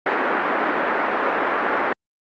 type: band-pass noise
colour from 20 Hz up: white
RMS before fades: -21 dBFS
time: 0.06-1.93 s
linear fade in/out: 2 ms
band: 260 to 1700 Hz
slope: 24 dB/octave
effects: Opus 48 kbps